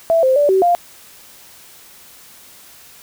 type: tone with pitch steps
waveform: sine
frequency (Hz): 661 / 522 / 581 / 381 / 699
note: E5 / C5 / D5 / G4 / F5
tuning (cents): +5 / -4 / -19 / -49 / +1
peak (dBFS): -10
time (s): 0.1-0.75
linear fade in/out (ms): 0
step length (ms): 130
effects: white hiss -43 dBFS RMS until 3.02 s